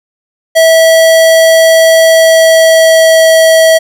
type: tone with pitch glide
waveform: square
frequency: 651 to 646.9 Hz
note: E5 to E5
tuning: -22 to -33 cents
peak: -3 dBFS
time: 0.55-3.79 s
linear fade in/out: 20 ms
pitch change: -11 cents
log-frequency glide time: 2.04-3.33 s
effects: none